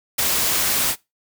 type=noise with ADSR envelope; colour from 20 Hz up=white; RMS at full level=-18 dBFS; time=0.18-0.96 s; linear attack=11 ms; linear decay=8 ms; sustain=-2 dB; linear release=63 ms; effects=noise-tail reverb RT60 0.2 s tail -20 dB re dry